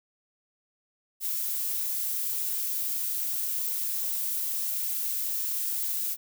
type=noise; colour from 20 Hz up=violet; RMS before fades=-30 dBFS; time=1.2-6.17 s; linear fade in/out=50 ms; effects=none